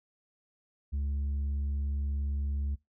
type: tone with tanh clipping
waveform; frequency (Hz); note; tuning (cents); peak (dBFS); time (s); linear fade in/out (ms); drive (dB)
sine; 70.7; C#2; +35; -30; 0.92-2.76; 20; 4
effects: noise-tail reverb RT60 0.2 s tail -23 dB re dry